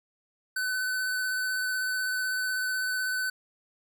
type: tone with vibrato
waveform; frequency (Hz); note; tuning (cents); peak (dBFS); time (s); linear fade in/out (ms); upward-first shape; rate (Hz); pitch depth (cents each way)
square; 1511; F#6; +36; -28; 0.56-3.3; 5; square; 16; 12
effects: none